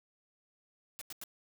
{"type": "noise bursts", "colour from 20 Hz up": "white", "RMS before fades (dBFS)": -44, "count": 3, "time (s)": [0.99, 1.238], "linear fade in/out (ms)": 0, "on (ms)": 24, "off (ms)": 88, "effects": []}